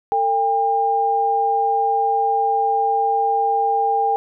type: tone pair together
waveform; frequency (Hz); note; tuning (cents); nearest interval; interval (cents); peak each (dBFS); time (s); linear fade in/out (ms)
sine; 450.1 / 802; A4 / G5; +39 / +39; minor seventh; 1000; -23 / -16; 0.12-4.16; 0
effects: none